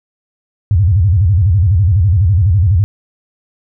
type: tone with vibrato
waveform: sine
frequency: 92.5 Hz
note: F#2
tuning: in tune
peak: -7 dBFS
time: 0.71-2.84 s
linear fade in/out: 0 ms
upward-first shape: square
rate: 12 Hz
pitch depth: 210 cents each way
effects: none